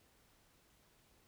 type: silence
effects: pink hiss -70 dBFS RMS until 1.27 s